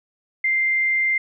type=tone; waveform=sine; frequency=2093 Hz; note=C7; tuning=in tune; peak=-17 dBFS; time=0.44-1.18 s; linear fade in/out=5 ms; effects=none